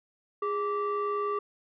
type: tone pair together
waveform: sine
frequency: 411.9 / 1165 Hz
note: G#4 / D6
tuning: -14 / -14 cents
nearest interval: octave + tritone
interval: 1800 cents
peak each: -28 dBFS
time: 0.42-1.39 s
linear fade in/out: 5 ms
effects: tanh soft clip ceiling -24 dBFS